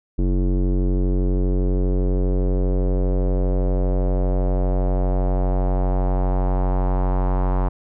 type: tone with low-pass filter sweep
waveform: square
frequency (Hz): 46.25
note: F#1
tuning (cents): 0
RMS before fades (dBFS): -19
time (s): 0.18-7.69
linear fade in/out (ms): 10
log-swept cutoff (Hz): 330 to 960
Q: 2.4
effects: none